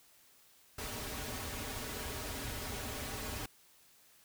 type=noise with comb filter; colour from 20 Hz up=pink; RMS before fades=-41 dBFS; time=0.78-3.46 s; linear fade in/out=5 ms; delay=5.8 ms; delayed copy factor=-0.7; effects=white hiss -64 dBFS RMS until 4.24 s